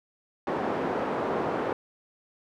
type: band-pass noise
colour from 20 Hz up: pink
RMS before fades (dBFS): -29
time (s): 0.47-1.73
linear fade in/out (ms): 2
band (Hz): 300 to 970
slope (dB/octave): 12
effects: none